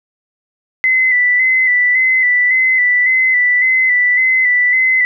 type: tone with vibrato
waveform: sine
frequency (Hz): 2010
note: B6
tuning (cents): +30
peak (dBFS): -9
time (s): 0.84-5.05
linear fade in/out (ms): 0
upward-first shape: square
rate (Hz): 1.8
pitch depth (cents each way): 30
effects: none